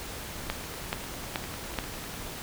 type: two click trains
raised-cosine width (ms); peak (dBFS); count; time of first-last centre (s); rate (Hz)
0.3; -12 / -24; 4 / 16; 0.5-1.788 / 0.64-2.14; 2.33 / 10
effects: pink hiss -39 dBFS RMS until 2.42 s